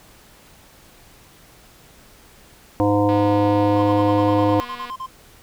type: harmonic tone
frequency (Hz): 102.8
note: G#2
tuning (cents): -17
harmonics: 1 / 3 / 5 / 7 / 9 / 10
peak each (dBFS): -22 / -18 / -20 / -25 / -25 / -30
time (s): 2.8-4.6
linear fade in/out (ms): 0
type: click train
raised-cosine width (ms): 0.3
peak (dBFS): -21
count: 439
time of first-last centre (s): 3.09-4.9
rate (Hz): 242
type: tone bursts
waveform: triangle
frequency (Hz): 1046.5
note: C6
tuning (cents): 0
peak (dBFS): -25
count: 13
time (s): 3.76-5.065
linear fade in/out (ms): 10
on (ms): 69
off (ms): 34
effects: pink hiss -49 dBFS RMS until 5.42 s